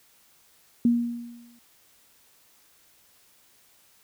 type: tone with exponential decay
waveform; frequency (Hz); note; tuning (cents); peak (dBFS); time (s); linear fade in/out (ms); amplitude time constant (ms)
sine; 237.2; A#3; +30; -15; 0.85-1.59; 2; 160
effects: white hiss -60 dBFS RMS until 4.03 s